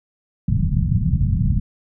white low-pass noise, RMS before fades -18 dBFS, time 0.48-1.6 s, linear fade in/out 5 ms, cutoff 190 Hz, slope 48 dB/octave, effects none

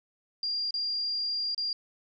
sine tone with dropouts, 4788 Hz, D8, 33 cents sharp, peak -28 dBFS, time 0.43-1.73 s, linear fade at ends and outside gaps 2 ms, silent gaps 0.708-0.74 / 1.547-1.578 s, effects none

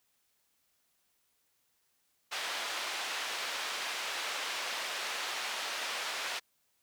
white band-pass noise, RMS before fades -37 dBFS, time 2.31-6.4 s, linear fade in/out 20 ms, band 610 to 3700 Hz, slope 12 dB/octave, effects white hiss -75 dBFS RMS until 6.82 s

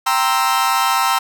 40% pulse chord, C dominant seventh, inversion second, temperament equal, 784 / 932.3 / 1046.5 / 1318.5 Hz, G5 / Bb5 / C6 / E6, 0 / 0 / 0 / 0 cents, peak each -20 / -19 / -20 / -18 dBFS, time 0.06-1.19 s, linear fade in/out 10 ms, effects none

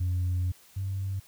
sine tone pair in turn, 90 / 96.67 Hz, F#2 / G2, -47 / -24 cents, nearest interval minor second, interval 123 cents, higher second, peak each -23 / -28 dBFS, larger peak first, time 0-0.52 / 0.76-1.2 s, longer first, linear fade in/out 10 ms, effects tanh soft clip ceiling -23 dBFS + white hiss -57 dBFS RMS until 1.27 s

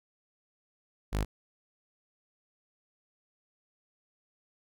sawtooth tone, 51.5 Hz, G#1, 14 cents flat, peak -24 dBFS, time 1.12-1.25 s, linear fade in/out 20 ms, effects none

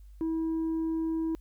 sine tone with tanh clipping, 323.8 Hz, E4, 31 cents flat, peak -28 dBFS, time 0.21-1.35 s, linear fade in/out 0 ms, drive 2 dB, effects added 50 Hz sine -47 dBFS peak until 1.4 s + white hiss -73 dBFS RMS until 1.4 s

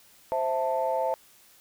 sine chord, A minor, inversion first, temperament equal with one note detuned, 523.3 / 659.3 / 885.1 Hz, C5 / E5 / A5, 0 / 0 / +10 cents, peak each -28 dBFS, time 0.32-1.14 s, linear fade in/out 0 ms, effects tanh soft clip ceiling -16 dBFS + white hiss -57 dBFS RMS until 1.6 s

